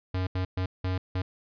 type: tone bursts at uneven times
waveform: square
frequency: 92.5 Hz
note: F#2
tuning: in tune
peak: -27 dBFS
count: 5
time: 0.14-0.27 / 0.35-0.45 / 0.57-0.66 / 0.84-0.98 / 1.15-1.22 s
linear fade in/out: 5 ms
effects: resampled to 11025 Hz